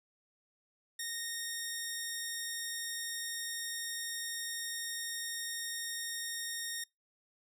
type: tone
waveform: 10% pulse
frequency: 1852 Hz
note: A#6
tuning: 12 cents flat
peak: -28 dBFS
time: 0.99-6.84 s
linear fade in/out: 5 ms
effects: noise-tail reverb RT60 0.2 s tail -26 dB re dry